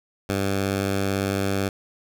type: tone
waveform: 10% pulse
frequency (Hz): 98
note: G2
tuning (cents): 0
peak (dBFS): -14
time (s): 0.29-1.69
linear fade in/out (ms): 5
effects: none